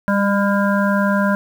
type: harmonic tone with a mistuned harmonic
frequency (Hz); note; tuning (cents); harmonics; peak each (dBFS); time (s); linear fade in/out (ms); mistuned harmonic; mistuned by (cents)
201.2; G3; +45; 1 / 3 / 5 / 7 / 8; -16 / -21 / -23 / -24 / -25; 0.08-1.35; 0; 1; -16
effects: 7-bit